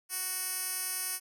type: tone with band-pass filter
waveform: 10% pulse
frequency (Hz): 370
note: F#4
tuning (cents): 0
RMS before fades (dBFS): -35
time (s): 0.09-1.2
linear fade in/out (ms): 50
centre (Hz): 11000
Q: 2.1
effects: none